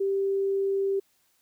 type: tone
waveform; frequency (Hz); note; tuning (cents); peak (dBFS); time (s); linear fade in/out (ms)
sine; 391.9; G4; 0; -23; 0-1; 10
effects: white hiss -68 dBFS RMS until 1.41 s